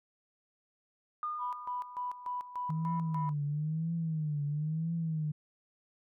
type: tone with exponential decay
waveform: sine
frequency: 1218 Hz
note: D#6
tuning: 37 cents flat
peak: -31 dBFS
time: 1.23-2.48 s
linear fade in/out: 1 ms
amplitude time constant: 270 ms
type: tone with tremolo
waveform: sine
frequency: 987.8 Hz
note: B5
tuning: in tune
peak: -33 dBFS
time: 1.38-3.34 s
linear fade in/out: 50 ms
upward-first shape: square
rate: 3.4 Hz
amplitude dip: 75%
type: tone with vibrato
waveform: sine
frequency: 155.56 Hz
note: D#3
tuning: in tune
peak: -30 dBFS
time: 2.69-5.32 s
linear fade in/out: 10 ms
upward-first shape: triangle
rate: 1 Hz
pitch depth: 140 cents each way
effects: tanh soft clip ceiling -22 dBFS